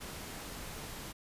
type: noise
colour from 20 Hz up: pink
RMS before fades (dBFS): -44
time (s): 0-1.13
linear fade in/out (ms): 20
effects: resampled to 32000 Hz